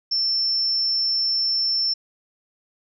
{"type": "tone", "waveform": "sine", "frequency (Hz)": 5370, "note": "E8", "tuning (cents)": 31, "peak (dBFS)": -19, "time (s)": [0.11, 1.94], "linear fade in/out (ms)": 10, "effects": []}